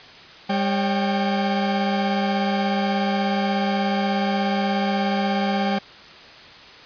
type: tone cluster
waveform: 40% pulse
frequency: 200.4 / 547 / 785 Hz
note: G3 / C#5 / G5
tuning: +38 / -23 / +2 cents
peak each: -21 / -28 / -24 dBFS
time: 0.49-5.79 s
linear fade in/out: 10 ms
effects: white hiss -43 dBFS RMS until 6.85 s + resampled to 11025 Hz